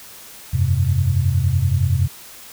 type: chord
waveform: sine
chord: F suspended second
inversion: none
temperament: equal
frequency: 87.31 / 98 / 130.81 Hz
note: F2 / G2 / C3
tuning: 0 / 0 / 0 cents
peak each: -19 dBFS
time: 0.53-2.08 s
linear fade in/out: 10 ms
effects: white hiss -40 dBFS RMS until 2.52 s